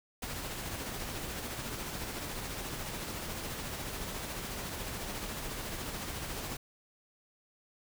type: noise with tremolo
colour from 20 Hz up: pink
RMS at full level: -38 dBFS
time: 0.22-6.57 s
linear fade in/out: 5 ms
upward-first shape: sine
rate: 14 Hz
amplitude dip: 30%
effects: none